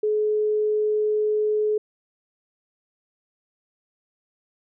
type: tone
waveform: sine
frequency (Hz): 425.4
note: G#4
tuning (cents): +42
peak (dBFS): -19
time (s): 0.03-1.78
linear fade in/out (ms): 5
effects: none